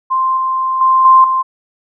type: tone with level steps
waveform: sine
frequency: 1046.5 Hz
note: C6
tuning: in tune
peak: -11 / -13 / -7 / -3 / -11 dBFS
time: 0.1-1.43 s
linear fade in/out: 20 ms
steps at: 0.37 / 0.81 / 1.05 / 1.24 s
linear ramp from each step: 2 ms
effects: none